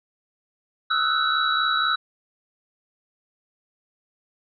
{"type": "tone cluster", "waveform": "sine", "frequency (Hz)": [1281, 1345, 1494, 3905], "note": ["E6", "E6", "F#6", "B7"], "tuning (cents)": [-50, 34, 16, -20], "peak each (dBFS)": -25, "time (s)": [0.9, 1.96], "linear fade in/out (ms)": 10, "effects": []}